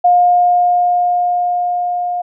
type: tone with level ramp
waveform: sine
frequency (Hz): 711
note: F5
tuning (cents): +31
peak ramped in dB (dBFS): -6 to -16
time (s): 0.04-2.22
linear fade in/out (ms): 10
effects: none